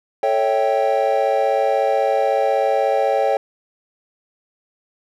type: chord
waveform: triangle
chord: A dominant seventh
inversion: none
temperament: equal with one note detuned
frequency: 440 / 554.4 / 650.6 / 784 Hz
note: A4 / C#5 / E5 / G5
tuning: 0 / 0 / -23 / 0 cents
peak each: -21 / -17 / -21 / -18 dBFS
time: 0.23-3.37 s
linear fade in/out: 2 ms
effects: none